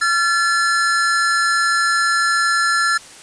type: tone pair together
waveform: square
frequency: 1367 / 1729.3 Hz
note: F6 / A6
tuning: -37 / -30 cents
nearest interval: major third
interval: 407 cents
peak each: -18 dBFS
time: 0.01-2.98 s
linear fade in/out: 10 ms
effects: white hiss -40 dBFS RMS until 3.22 s + resampled to 22050 Hz